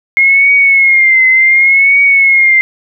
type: tone with vibrato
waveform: sine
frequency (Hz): 2147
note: C7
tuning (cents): +44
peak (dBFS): -4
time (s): 0.17-2.61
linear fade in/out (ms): 0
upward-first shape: triangle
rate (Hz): 0.68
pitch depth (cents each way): 84
effects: none